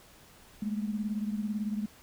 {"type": "beating tone pair", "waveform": "sine", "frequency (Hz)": [207.7, 225.7], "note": ["G#3", "A3"], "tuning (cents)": [0, 44], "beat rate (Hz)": 18, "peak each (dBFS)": [-31, -36], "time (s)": [0.62, 1.86], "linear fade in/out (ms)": 5, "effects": ["pink hiss -56 dBFS RMS until 2.02 s"]}